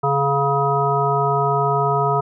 harmonic tone with a mistuned harmonic, 140.3 Hz, C#3, 21 cents sharp, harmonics 1 / 3 / 5 / 7 / 9, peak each -22 / -22 / -22 / -22 / -22 dBFS, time 0.03-2.21 s, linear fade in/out 10 ms, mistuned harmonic 7, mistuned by -26 cents, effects none

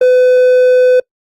triangle tone, 504 Hz, B4, 35 cents sharp, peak -3 dBFS, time 0.01-1 s, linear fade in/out 5 ms, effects noise-tail reverb RT60 0.1 s tail -26 dB re dry + Opus 32 kbps

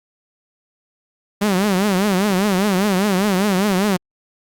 sawtooth tone with vibrato, 196 Hz, G3, in tune, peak -11 dBFS, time 1.41-3.97 s, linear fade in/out 10 ms, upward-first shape triangle, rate 5 Hz, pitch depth 170 cents each way, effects Opus 48 kbps

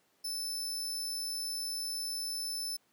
sawtooth tone, 5274 Hz, E8, in tune, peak -32 dBFS, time 0.24-2.77 s, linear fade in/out 10 ms, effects pink hiss -71 dBFS RMS until 2.92 s + high-pass 200 Hz 12 dB/octave

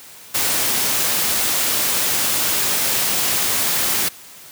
white noise, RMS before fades -19 dBFS, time 0.34-4.09 s, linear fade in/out 10 ms, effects white hiss -41 dBFS RMS until 4.51 s + high-pass 80 Hz 12 dB/octave

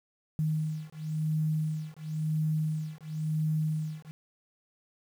sine beating tone pair, 155.1 / 156.06 Hz, D#3 / D#3, -5 / +6 cents, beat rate 0.96 Hz, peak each -31 dBFS, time 0.39-4.11 s, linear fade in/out 0 ms, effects 9-bit

